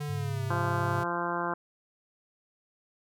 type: tone with pitch glide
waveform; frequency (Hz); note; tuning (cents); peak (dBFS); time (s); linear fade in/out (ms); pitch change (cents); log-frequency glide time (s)
square; 146.83 to 133.1; D3 to C3; 0 to +30; -33; 0-1.04; 10; -170; 0.13-0.43
type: tone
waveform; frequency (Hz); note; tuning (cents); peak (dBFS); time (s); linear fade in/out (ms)
sine; 103.83; G#2; 0; -32; 0.08-1.02; 20
type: harmonic tone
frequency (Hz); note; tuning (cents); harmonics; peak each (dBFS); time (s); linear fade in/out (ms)
173; F3; -16; 1 / 2 / 3 / 4 / 5 / 6 / 7 / 8 / 9; -39 / -36 / -39 / -37 / -37 / -34 / -39 / -38 / -39; 0.5-1.54; 5
effects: none